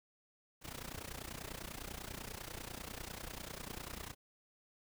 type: noise with amplitude modulation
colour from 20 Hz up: pink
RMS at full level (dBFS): -43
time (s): 0.61-4.15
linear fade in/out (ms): 50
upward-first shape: sine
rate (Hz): 30.1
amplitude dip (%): 85
effects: none